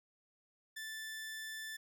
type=tone; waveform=sawtooth; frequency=1760 Hz; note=A6; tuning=in tune; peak=-39 dBFS; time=0.76-1.77 s; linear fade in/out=10 ms; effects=none